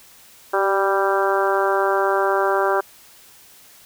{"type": "harmonic tone with a mistuned harmonic", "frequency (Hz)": 196, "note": "G3", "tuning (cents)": 0, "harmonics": [2, 3, 4, 5, 6, 7, 8], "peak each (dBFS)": [-21, -23, -24, -25, -26, -26, -27], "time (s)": [0.53, 2.81], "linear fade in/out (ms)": 10, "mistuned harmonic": 2, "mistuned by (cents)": -17, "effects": ["white hiss -48 dBFS RMS until 3.85 s"]}